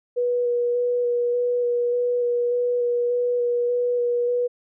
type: tone with vibrato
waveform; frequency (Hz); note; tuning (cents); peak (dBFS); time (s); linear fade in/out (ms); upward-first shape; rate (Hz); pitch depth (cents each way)
sine; 485; B4; -31; -19; 0.16-4.48; 20; square; 1.7; 11
effects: none